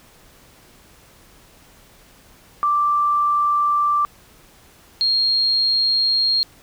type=tone pair in turn; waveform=sine; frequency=1174.7 / 4240 Hz; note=D6 / C8; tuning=0 / +22 cents; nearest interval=octave + minor seventh; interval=2222 cents; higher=second; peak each=-15 dBFS; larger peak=neither; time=2.63-4.05 / 5.01-6.43 s; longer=neither; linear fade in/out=0 ms; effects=pink hiss -50 dBFS RMS until 6.62 s